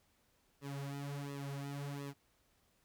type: tone with flanger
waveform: sawtooth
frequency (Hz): 140.9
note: C#3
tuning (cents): +29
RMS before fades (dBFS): -43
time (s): 0.61-2.14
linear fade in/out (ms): 50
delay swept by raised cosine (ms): 1.3 to 5.3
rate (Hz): 1.4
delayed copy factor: -1
effects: pink hiss -74 dBFS RMS until 2.84 s